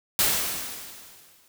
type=noise with exponential decay; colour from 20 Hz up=white; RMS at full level=-20 dBFS; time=0.19-1.48 s; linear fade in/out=1 ms; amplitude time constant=280 ms; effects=none